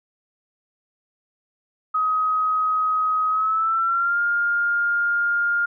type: tone with pitch glide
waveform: sine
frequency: 1263 to 1409.5 Hz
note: D#6 to F6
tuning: +26 to +16 cents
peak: -18 dBFS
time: 1.94-5.66 s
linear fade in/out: 10 ms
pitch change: +190 cents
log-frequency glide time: 3.29-4.2 s
effects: none